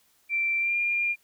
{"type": "tone with pitch glide", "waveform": "sine", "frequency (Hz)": [2349, 2403], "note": ["D7", "D7"], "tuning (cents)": [0, 39], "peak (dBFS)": -23, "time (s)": [0.29, 1.16], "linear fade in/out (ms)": 50, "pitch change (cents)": 39, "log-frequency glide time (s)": [0.59, 0.75], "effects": ["white hiss -65 dBFS RMS until 1.23 s"]}